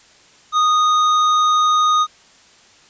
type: tone with tanh clipping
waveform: triangle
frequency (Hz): 1239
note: D#6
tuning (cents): -8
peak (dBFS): -14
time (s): 0.52-2.07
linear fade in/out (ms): 50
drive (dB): 16
effects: white hiss -49 dBFS RMS until 2.89 s + resampled to 16000 Hz